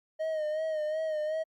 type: tone with vibrato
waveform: triangle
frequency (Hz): 622.3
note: D#5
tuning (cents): 0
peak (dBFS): -27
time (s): 0.19-1.44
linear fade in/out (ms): 20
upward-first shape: sine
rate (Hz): 2.7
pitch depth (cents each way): 48
effects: Opus 48 kbps